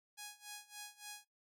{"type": "tone with tremolo", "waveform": "5% pulse", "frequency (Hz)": 830.6, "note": "G#5", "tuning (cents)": 0, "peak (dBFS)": -34, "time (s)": [0.17, 1.25], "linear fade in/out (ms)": 20, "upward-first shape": "sine", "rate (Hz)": 3.5, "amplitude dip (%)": 90, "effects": ["noise-tail reverb RT60 0.2 s tail -24 dB re dry"]}